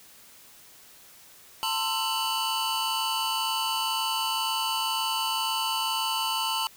square tone cluster, 896 / 1042 / 1331 / 2958 / 4542 Hz, A5 / C6 / E6 / F#7 / C#8, +31 / -7 / +16 / -1 / +41 cents, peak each -31 / -34 / -37 / -31 / -36 dBFS, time 1.63-6.67 s, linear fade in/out 0 ms, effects white hiss -52 dBFS RMS until 6.76 s

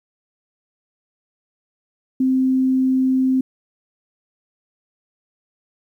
sine tone, 260.7 Hz, C4, 6 cents flat, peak -14 dBFS, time 2.2-3.41 s, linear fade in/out 5 ms, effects 9-bit

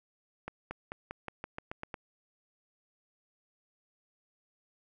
accelerating click train, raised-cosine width 0.5 ms, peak -23 dBFS, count 10, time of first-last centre 0.48-1.942 s, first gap 230 ms, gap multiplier 0.91, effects none

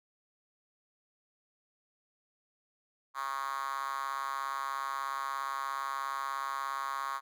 5% pulse tone with high-pass filter, 136.9 Hz, C#3, 21 cents flat, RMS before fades -36 dBFS, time 3.14-7.21 s, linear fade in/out 50 ms, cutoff 1100 Hz, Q 5.9, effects none

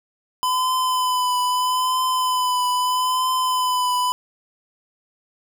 square tone with vibrato, 1009 Hz, B5, 37 cents sharp, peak -19 dBFS, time 0.43-4.12 s, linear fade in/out 0 ms, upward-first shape triangle, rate 0.78 Hz, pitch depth 28 cents each way, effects none

